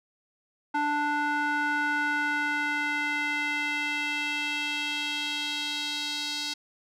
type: tone with band-pass filter sweep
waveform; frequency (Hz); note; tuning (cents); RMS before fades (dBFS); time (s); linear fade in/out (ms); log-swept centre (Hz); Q
square; 294.3; D4; +4; -29; 0.74-6.54; 10; 1100 to 4400; 2.6
effects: none